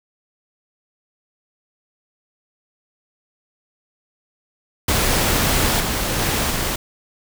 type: noise with level steps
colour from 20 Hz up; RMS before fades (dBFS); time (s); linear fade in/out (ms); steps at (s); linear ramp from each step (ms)
pink; -18 / -22 / -20 / -22; 4.88-6.76; 5; 5.8 / 6.19 / 6.5; 2
effects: none